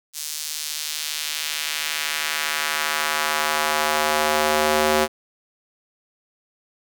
square tone with high-pass filter sweep, 76.3 Hz, D#2, 33 cents flat, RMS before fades -23 dBFS, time 0.13-5.08 s, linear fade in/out 50 ms, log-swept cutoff 6000 to 420 Hz, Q 1, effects none

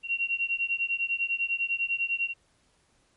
sine beating tone pair, 2743 / 2753 Hz, F7 / F7, -32 / -25 cents, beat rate 10 Hz, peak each -29 dBFS, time 0.03-2.34 s, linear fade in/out 50 ms, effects pink hiss -67 dBFS RMS until 3.16 s + MP3 48 kbps

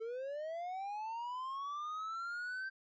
triangle linear sweep, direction up, 436.7 to 1568 Hz, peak -37 dBFS, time 0-2.7 s, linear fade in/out 20 ms, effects resampled to 16000 Hz

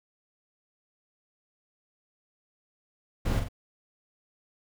brown noise with echo, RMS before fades -27 dBFS, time 3.25-3.4 s, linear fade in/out 10 ms, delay 43 ms, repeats 2, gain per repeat -5 dB, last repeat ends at 3.486 s, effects none

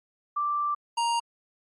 sine / square tone pair in turn, 1174.7 / 935.8 Hz, D6 / A#5, 0 / +6 cents, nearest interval major third, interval 394 cents, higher first, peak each -24 dBFS, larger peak neither, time 0.36-0.75 / 0.97-1.2 s, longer first, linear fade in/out 10 ms, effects MP3 48 kbps

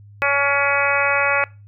harmonic tone, 281.6 Hz, C#4, 27 cents sharp, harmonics 2 / 3 / 4 / 5 / 6 / 7 / 8 / 9, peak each -23 / -26 / -24 / -22 / -26 / -25 / -24 / -23 dBFS, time 0.22-1.44 s, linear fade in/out 0 ms, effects noise-tail reverb RT60 0.3 s tail -23 dB re dry + added 102 Hz sine -41 dBFS peak until 1.67 s

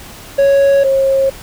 triangle / sine tone pair in turn, 554.4 / 539.9 Hz, C#5 / C#5, 0 / -46 cents, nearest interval unison, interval 46 cents, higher first, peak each -5 / -9 dBFS, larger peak first, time 0.38-0.84 / 0.84-1.3 s, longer neither, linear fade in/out 10 ms, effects pink hiss -34 dBFS RMS until 1.42 s

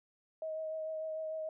sine tone with vibrato, 632 Hz, D#5, 27 cents sharp, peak -36 dBFS, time 0.42-1.49 s, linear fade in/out 2 ms, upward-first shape triangle, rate 6.7 Hz, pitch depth 19 cents each way, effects none

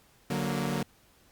sawtooth chord, D augmented, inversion none, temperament equal with one note detuned, 145.48 / 185 / 233.1 Hz, D3 / F#3 / A#3, -16 / 0 / 0 cents, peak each -29 dBFS, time 0.3-0.83 s, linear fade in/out 5 ms, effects pink hiss -62 dBFS RMS until 1.31 s + Opus 48 kbps

